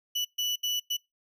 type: tone bursts at uneven times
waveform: 35% pulse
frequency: 2960 Hz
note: F#7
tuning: in tune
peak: -25 dBFS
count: 4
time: 0.15-0.25 / 0.38-0.56 / 0.63-0.8 / 0.9-0.97 s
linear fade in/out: 10 ms
effects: noise-tail reverb RT60 0.2 s tail -24 dB re dry